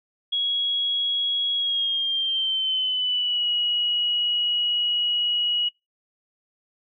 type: tone with pitch glide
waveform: sine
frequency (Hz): 3322 to 2909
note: G#7 to F#7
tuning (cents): 0 to -30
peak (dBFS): -21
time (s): 0.32-5.69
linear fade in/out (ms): 10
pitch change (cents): -230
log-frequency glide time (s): 1.55-3.48
effects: noise-tail reverb RT60 0.2 s tail -23 dB re dry